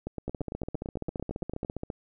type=two click trains; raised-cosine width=2 ms; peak=-20 / -20 dBFS; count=25 / 15; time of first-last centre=0.28-1.902 / 0.07-1.648 s; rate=14.8 / 8.87 Hz; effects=none